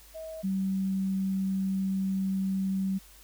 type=tone pair in turn; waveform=sine; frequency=640 / 191.93 Hz; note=D#5 / G3; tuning=+49 / -36 cents; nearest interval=octave + major sixth; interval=2085 cents; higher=first; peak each=-37 / -26 dBFS; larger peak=second; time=0.14-0.43 / 0.43-2.99 s; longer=second; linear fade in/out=20 ms; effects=added 50 Hz sine -55 dBFS peak until 3.23 s + white hiss -55 dBFS RMS until 3.23 s